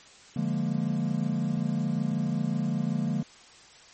triangle chord, Bb dominant seventh, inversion first, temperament equal, 146.83 / 174.61 / 207.7 / 233.1 Hz, D3 / F3 / Ab3 / Bb3, 0 / 0 / 0 / 0 cents, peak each -29 dBFS, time 0.36-3.23 s, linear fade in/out 5 ms, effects white hiss -52 dBFS RMS until 3.93 s + MP3 32 kbps

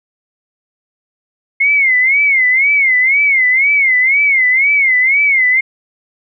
sine tone with vibrato, 2143 Hz, C7, 41 cents sharp, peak -8 dBFS, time 1.6-5.61 s, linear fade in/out 10 ms, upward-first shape sine, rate 2 Hz, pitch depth 130 cents each way, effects none

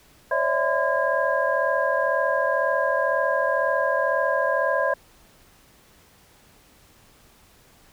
sine tone cluster, 537 / 579 / 653 / 1019 / 1628 Hz, C5 / D5 / E5 / C6 / G#6, +45 / -25 / -17 / -46 / -35 cents, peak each -26 dBFS, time 0.31-4.94 s, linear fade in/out 5 ms, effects pink hiss -55 dBFS RMS until 7.92 s

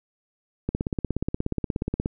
click train, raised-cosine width 3 ms, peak -12 dBFS, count 24, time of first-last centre 0.69-2.059 s, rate 16.8 Hz, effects none

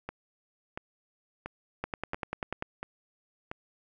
two click trains, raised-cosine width 0.5 ms, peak -17 / -21 dBFS, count 9 / 6, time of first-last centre 1.84-2.624 / 0.09-3.515 s, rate 10.2 / 1.46 Hz, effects none

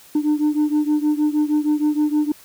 sine beating tone pair, 298.1 / 304.5 Hz, D4 / D#4, +26 / -37 cents, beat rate 6.4 Hz, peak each -16 / -18 dBFS, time 0.15-2.32 s, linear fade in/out 5 ms, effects tanh soft clip ceiling -13 dBFS + white hiss -47 dBFS RMS until 2.44 s

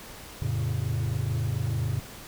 triangle chord, F augmented, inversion none, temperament equal with one note detuned, 87.31 / 111.66 / 138.59 Hz, F2 / A2 / C#3, 0 / +26 / 0 cents, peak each -29 / -25 / -27 dBFS, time 0.42-2 s, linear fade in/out 0 ms, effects tanh soft clip ceiling -20 dBFS + pink hiss -44 dBFS RMS until 2.27 s

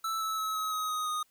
square tone with pitch steps, 1318.5 / 1304.9 / 1291.4 / 1278 / 1264.8 / 1251.7 / 1238.8 Hz, E6 / E6 / E6 / D#6 / D#6 / D#6 / D#6, 0 / -18 / -36 / +46 / +28 / +10 / -8 cents, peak -31 dBFS, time 0.04-1.23 s, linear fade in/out 5 ms, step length 170 ms, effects white hiss -69 dBFS RMS until 1.3 s

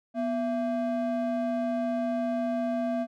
triangle ring-modulated tone, 457.3 Hz, A#4, 33 cents flat, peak -21 dBFS, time 0.14-3.07 s, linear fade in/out 50 ms, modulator 212 Hz, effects none

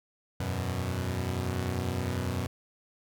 sawtooth chord, E suspended second, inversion none, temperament equal, 82.41 / 92.5 / 123.47 Hz, E2 / F#2 / B2, 0 / 0 / 0 cents, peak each -34 / -28 / -30 dBFS, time 0.4-2.47 s, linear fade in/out 5 ms, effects none

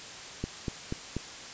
click train, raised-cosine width 3 ms, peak -18 dBFS, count 4, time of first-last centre 0.44-1.166 s, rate 4.13 Hz, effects white hiss -43 dBFS RMS until 1.53 s + resampled to 16000 Hz

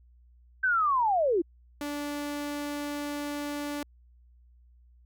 sine linear sweep, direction down, 1568 to 311.1 Hz, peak -22 dBFS, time 0.63-1.42 s, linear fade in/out 10 ms
sawtooth tone, 290.8 Hz, D4, 17 cents flat, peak -28 dBFS, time 1.81-3.83 s, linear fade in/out 2 ms
effects added 60 Hz sine -55 dBFS peak until 5.05 s

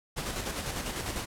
pink noise with tremolo, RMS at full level -33 dBFS, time 0.16-1.26 s, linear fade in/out 20 ms, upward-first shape square, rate 10 Hz, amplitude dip 40%, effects low-pass 12000 Hz 12 dB/octave

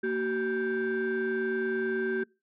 sine tone cluster, 230 / 379.5 / 1569 Hz, A#3 / F#4 / G6, -23 / +44 / +1 cents, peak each -32 / -27 / -32 dBFS, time 0.03-2.24 s, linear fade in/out 10 ms, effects noise-tail reverb RT60 0.3 s tail -26 dB re dry + tanh soft clip ceiling -22 dBFS

